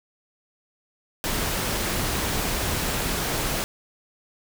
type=noise; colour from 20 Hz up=pink; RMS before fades=-26 dBFS; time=1.24-3.64 s; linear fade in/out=0 ms; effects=none